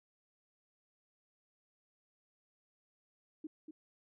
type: tone with echo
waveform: sine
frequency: 311.1 Hz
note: D#4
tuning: in tune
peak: -40 dBFS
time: 3.44-3.47 s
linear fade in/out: 5 ms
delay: 240 ms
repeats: 1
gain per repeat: -6 dB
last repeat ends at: 3.71 s
effects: none